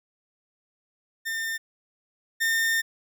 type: tone pair in turn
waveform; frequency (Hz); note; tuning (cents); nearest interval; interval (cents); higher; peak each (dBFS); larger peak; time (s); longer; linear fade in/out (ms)
40% pulse; 1805 / 1814.6; A6 / A#6; +44 / -47; unison; 9; second; -27 / -21; second; 1.25-1.58 / 2.4-2.82; second; 20
effects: none